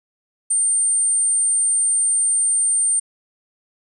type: tone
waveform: sine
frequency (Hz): 8890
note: C#9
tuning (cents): +4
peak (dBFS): -15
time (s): 0.5-3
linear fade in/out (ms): 10
effects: none